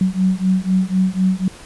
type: beating tone pair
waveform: sine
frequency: 185 / 189 Hz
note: F#3 / F#3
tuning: 0 / +37 cents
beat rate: 4 Hz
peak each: -17 dBFS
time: 0.01-1.48 s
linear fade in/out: 2 ms
effects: pink hiss -40 dBFS RMS until 1.65 s + resampled to 24000 Hz